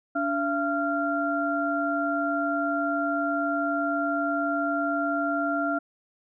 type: tone cluster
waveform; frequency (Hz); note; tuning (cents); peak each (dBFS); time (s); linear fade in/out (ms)
sine; 288.2 / 678 / 1384; D4 / E5 / F6; -33 / +49 / -16; -28; 0.15-5.79; 10
effects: none